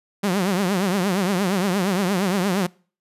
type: tone with vibrato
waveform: sawtooth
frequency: 190 Hz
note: F#3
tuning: 46 cents sharp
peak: -15 dBFS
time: 0.23-2.67 s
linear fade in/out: 10 ms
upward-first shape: triangle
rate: 8.6 Hz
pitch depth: 180 cents each way
effects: noise-tail reverb RT60 0.4 s tail -24 dB re dry + resampled to 32000 Hz